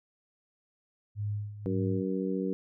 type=tone with tremolo; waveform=sine; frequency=103.83 Hz; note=G#2; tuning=in tune; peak=-29 dBFS; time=1.15-2.04 s; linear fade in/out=50 ms; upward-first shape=sine; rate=1.8 Hz; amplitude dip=75%
type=harmonic tone; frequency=94.7 Hz; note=F#2; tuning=41 cents sharp; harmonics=2 / 3 / 4 / 5; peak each=-32 / -34 / -35 / -36 dBFS; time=1.66-2.53 s; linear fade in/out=0 ms
effects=none